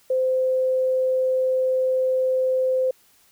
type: tone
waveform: sine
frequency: 517 Hz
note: C5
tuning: 21 cents flat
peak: -18 dBFS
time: 0.1-2.91 s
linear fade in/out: 5 ms
effects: white hiss -58 dBFS RMS until 3.31 s